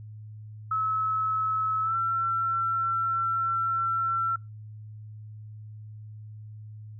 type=tone with pitch glide; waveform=sine; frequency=1295 to 1348.4 Hz; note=E6 to E6; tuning=-31 to +39 cents; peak=-24 dBFS; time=0.71-4.36 s; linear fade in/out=5 ms; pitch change=+70 cents; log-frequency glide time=1.82-1.96 s; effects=noise-tail reverb RT60 0.2 s tail -24 dB re dry + added 107 Hz sine -40 dBFS peak until 6.99 s